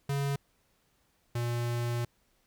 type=tone pair in turn; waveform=square; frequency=140 / 119.3 Hz; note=C#3 / A#2; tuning=+18 / +41 cents; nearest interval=minor third; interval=277 cents; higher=first; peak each=-29 / -30 dBFS; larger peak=first; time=0.09-0.36 / 1.35-2.05 s; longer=second; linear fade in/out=5 ms; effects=pink hiss -71 dBFS RMS until 2.46 s